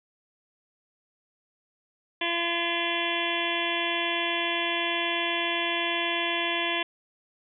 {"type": "harmonic tone", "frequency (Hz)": 341, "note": "F4", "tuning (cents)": -41, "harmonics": [1, 2, 3, 5, 6, 7, 8, 9, 10], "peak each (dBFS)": [-34, -34, -34, -34, -34, -34, -34, -34, -34], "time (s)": [2.21, 6.83], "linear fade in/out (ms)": 5, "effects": []}